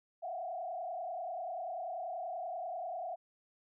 sine tone with frequency modulation, 703 Hz, F5, 11 cents sharp, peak -37 dBFS, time 0.22-3.16 s, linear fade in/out 20 ms, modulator 30.3 Hz, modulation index 1.7, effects none

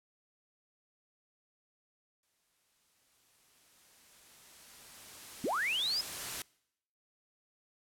white noise with exponential growth, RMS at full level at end -38 dBFS, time 2.23-6.42 s, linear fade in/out 2 ms, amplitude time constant 910 ms
sine linear sweep, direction up, 183.9 to 5170 Hz, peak -30 dBFS, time 5.44-6.01 s, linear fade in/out 2 ms
effects noise-tail reverb RT60 0.8 s tail -25 dB re dry + low-pass 12000 Hz 12 dB/octave

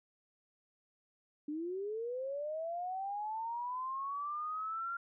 sine linear sweep, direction up, 289.6 to 1392 Hz, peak -36 dBFS, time 1.48-4.97 s, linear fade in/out 5 ms, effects none

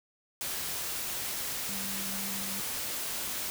sine tone in noise, 196 Hz, G3, in tune, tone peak -41 dBFS, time 1.69-2.6 s, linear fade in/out 0 ms, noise white, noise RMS -35 dBFS, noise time 0.41-3.5 s, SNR -9 dB, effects none

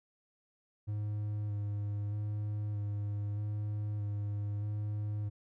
triangle tone with vibrato, 103.83 Hz, G#2, in tune, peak -31 dBFS, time 0.87-5.3 s, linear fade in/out 20 ms, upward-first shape square, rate 0.8 Hz, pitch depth 16 cents each way, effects none

